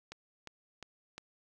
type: click train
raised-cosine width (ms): 0.2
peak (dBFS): -27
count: 4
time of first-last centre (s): 0.12-1.18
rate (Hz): 2.83
effects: none